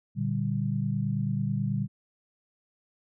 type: chord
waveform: sine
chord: G minor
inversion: first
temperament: just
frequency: 117.6 / 147 / 196 Hz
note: Bb2 / D3 / G3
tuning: +16 / +2 / 0 cents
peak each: -30 dBFS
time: 0.15-1.88 s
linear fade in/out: 50 ms
effects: none